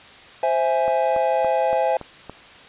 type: chord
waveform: triangle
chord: C augmented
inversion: none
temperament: equal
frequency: 523.3 / 659.3 / 830.6 Hz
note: C5 / E5 / G#5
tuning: 0 / 0 / 0 cents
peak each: -20 dBFS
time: 0.43-1.97 s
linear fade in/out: 2 ms
type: click train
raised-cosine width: 1 ms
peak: -19 dBFS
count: 6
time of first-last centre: 0.88-2.296 s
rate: 3.53 Hz
effects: white hiss -44 dBFS RMS until 2.68 s + resampled to 8000 Hz